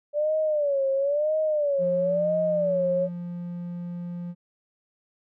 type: tone with vibrato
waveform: sine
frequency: 581 Hz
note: D5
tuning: 19 cents flat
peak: -21 dBFS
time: 0.13-3.09 s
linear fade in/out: 50 ms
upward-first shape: sine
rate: 0.99 Hz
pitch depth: 130 cents each way
type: tone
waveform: triangle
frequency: 174.61 Hz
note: F3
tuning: in tune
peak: -29 dBFS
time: 1.78-4.35 s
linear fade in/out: 50 ms
effects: none